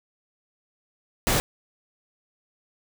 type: noise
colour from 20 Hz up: pink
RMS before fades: -22 dBFS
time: 1.27-1.4 s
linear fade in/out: 0 ms
effects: none